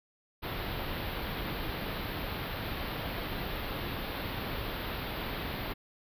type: band-stop noise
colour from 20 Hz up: pink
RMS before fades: -36 dBFS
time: 0.42-5.74 s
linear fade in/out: 20 ms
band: 4300 to 13000 Hz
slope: 48 dB/octave
effects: resampled to 32000 Hz